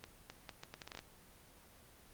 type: accelerating click train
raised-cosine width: 0.2 ms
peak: -28 dBFS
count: 11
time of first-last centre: 0.04-0.991 s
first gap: 260 ms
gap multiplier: 0.74
effects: pink hiss -61 dBFS RMS until 2.13 s + Opus 24 kbps